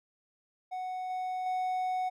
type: tone with level steps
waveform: triangle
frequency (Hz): 740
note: F#5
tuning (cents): 0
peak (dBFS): -32 / -30 / -27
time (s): 0.71-2.1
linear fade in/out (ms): 20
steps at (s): 1.1 / 1.46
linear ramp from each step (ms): 2
effects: none